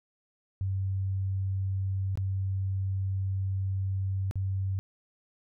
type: tone with dropouts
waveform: sine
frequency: 96.1 Hz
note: G2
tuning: 34 cents flat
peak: -27 dBFS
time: 0.61-4.79 s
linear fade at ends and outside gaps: 0 ms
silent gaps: 2.155-2.174 / 4.311-4.356 s
effects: none

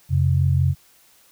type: tone pair together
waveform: sine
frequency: 89.37 / 134.8 Hz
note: F2 / C#3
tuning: +40 / -48 cents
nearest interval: perfect fifth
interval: 712 cents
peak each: -18 dBFS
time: 0.09-0.75 s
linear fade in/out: 50 ms
effects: white hiss -55 dBFS RMS until 1.31 s

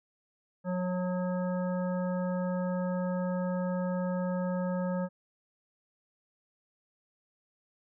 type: harmonic tone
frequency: 181.6 Hz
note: F#3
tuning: 32 cents flat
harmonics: 1 / 3 / 5 / 7 / 9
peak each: -30 / -34 / -42 / -45 / -48 dBFS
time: 0.64-5.09 s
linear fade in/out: 50 ms
effects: none

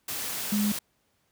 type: tone in noise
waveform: sine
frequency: 207.7 Hz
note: G#3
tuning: in tune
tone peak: -23 dBFS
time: 0.52-0.72 s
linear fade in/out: 5 ms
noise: white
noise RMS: -33 dBFS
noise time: 0.08-0.79 s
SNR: +7 dB
effects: pink hiss -71 dBFS RMS until 1.31 s + high-pass 60 Hz 12 dB/octave

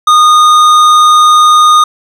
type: tone with tanh clipping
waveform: triangle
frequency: 1229 Hz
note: D#6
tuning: 22 cents flat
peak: -4 dBFS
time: 0.07-1.84 s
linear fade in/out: 5 ms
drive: 17 dB
effects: none

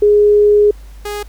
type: tone pair in turn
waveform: sine / sawtooth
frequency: 415.3 / 413.6 Hz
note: G#4 / G#4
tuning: 0 / -7 cents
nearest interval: unison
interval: 7 cents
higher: first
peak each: -6 / -17 dBFS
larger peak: first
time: 0.02-0.71 / 1.05-1.23 s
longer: first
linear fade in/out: 5 ms
effects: added 50 Hz sine -32 dBFS peak until 1.28 s + pink hiss -48 dBFS RMS until 1.28 s

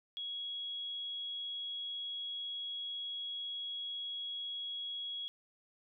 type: tone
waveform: sine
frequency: 3326 Hz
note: G#7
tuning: 2 cents sharp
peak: -38 dBFS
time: 0.17-5.28 s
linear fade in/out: 0 ms
effects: none

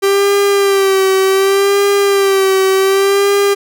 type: tone with vibrato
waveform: 45% pulse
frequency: 392 Hz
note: G4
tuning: in tune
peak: -9 dBFS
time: 0.02-3.55 s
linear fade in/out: 20 ms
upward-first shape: sine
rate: 0.67 Hz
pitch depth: 44 cents each way
effects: none

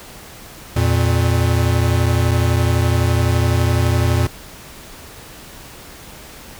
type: tone pair together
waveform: square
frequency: 85.63 / 117.5 Hz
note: F2 / A#2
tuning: -34 / +14 cents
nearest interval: perfect fourth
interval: 548 cents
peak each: -17 dBFS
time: 0.76-4.27 s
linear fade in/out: 5 ms
effects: pink hiss -38 dBFS RMS until 6.59 s

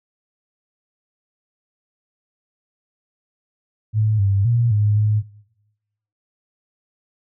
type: tone with pitch steps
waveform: sine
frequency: 108.1 / 98.8 / 118.2 / 104.7 / 106.3 Hz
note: A2 / G2 / A#2 / G#2 / G#2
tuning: -30 / +14 / +24 / +15 / +41 cents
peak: -14 dBFS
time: 3.93-5.23 s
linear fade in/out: 50 ms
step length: 260 ms
effects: noise-tail reverb RT60 1.0 s tail -22 dB re dry

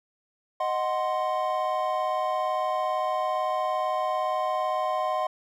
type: chord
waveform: triangle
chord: C diminished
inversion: first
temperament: equal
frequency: 622.3 / 740 / 1046.5 Hz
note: Eb5 / Gb5 / C6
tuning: 0 / 0 / 0 cents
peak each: -27 dBFS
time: 0.6-5.27 s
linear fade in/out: 5 ms
effects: none

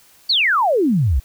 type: exponential sweep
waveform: sine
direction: down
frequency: 4700 to 56.2 Hz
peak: -13 dBFS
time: 0.29-1.2 s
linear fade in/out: 10 ms
effects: white hiss -51 dBFS RMS until 1.24 s

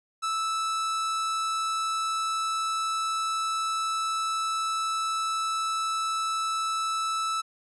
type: tone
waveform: 45% pulse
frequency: 1314 Hz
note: E6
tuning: 6 cents flat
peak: -26 dBFS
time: 0.22-7.42 s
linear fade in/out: 20 ms
effects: resampled to 24000 Hz

